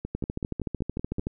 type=two click trains; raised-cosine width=3 ms; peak=-16 / -19 dBFS; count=16 / 7; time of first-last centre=0.15-1.269 / 0.05-1.184 s; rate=13.4 / 5.29 Hz; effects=none